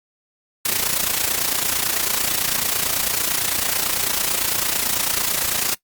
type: noise with amplitude modulation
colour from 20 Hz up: white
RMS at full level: -18 dBFS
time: 0.65-5.75 s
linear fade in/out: 5 ms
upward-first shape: sine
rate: 29 Hz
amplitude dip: 70%
effects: noise-tail reverb RT60 0.1 s tail -20 dB re dry + Opus 48 kbps